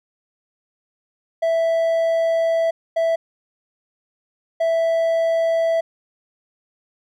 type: tone bursts at uneven times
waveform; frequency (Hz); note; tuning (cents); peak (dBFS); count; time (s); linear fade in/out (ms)
triangle; 659.3; E5; 0; -14; 3; 1.42-2.71 / 2.96-3.16 / 4.6-5.81; 10
effects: none